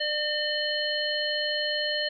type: harmonic tone with a mistuned harmonic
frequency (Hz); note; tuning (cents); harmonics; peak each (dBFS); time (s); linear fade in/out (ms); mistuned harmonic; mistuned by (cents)
605; D#5; -49; 1 / 3 / 5 / 7; -31 / -31 / -31 / -31; 0-2.09; 10; 1; -21
effects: none